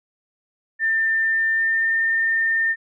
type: tone with pitch glide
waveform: sine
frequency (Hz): 1794 to 1810.7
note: A6 to A6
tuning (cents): +33 to +49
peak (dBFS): -17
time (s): 0.79-2.76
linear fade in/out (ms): 50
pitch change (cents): +16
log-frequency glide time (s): 1.23-1.99
effects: none